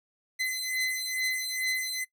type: beating tone pair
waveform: sawtooth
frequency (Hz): 2035 / 2037.3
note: C7 / C7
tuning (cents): -49 / -47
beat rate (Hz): 2.3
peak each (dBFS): -28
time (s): 0.39-2.05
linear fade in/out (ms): 20
effects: noise-tail reverb RT60 0.1 s tail -19 dB re dry